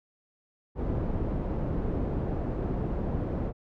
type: low-pass noise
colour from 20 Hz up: pink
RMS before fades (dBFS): -30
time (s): 0.75-3.53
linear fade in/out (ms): 50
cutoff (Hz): 520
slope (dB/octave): 12
effects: none